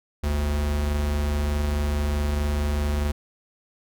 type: tone pair together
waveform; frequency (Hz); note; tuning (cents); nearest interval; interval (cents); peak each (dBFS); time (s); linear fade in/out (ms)
square; 48.71 / 73.42; G1 / D2; -10 / 0; perfect fifth; 710; -32 / -23; 0.23-3.12; 10
effects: none